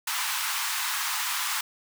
pink high-pass noise, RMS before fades -29 dBFS, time 0.07-1.61 s, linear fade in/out 5 ms, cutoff 900 Hz, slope 48 dB/octave, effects none

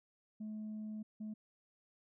sine tone bursts at uneven times, 214.8 Hz, A3, 41 cents flat, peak -39 dBFS, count 2, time 0.4-1.03 / 1.2-1.34 s, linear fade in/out 10 ms, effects tanh soft clip ceiling -39 dBFS

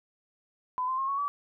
sine tone with pitch steps, 1007 / 1040.1 / 1074.3 / 1109.6 / 1146.1 Hz, B5 / C6 / C6 / C#6 / D6, +33 / -11 / +45 / +1 / -43 cents, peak -27 dBFS, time 0.78-1.28 s, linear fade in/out 0 ms, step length 100 ms, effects none

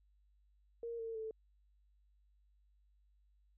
sine tone with pitch steps, 466.2 / 453.2 / 440.5 Hz, A#4 / A#4 / A4, 0 / -49 / +2 cents, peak -40 dBFS, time 0.83-1.31 s, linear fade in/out 2 ms, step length 160 ms, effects added 50 Hz sine -68 dBFS peak until 3.57 s

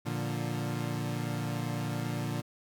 30% pulse chord, Bb major, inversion none, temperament equal, 116.54 / 146.83 / 174.61 Hz, Bb2 / D3 / F3, 0 / 0 / 0 cents, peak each -32 / -33 / -36 dBFS, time 0.05-2.42 s, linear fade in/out 20 ms, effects none

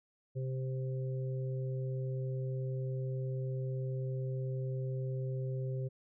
harmonic tone, 130.81 Hz, C3, in tune, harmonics 1 / 3 / 4, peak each -34 / -44 / -46 dBFS, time 0.35-5.89 s, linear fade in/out 20 ms, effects none

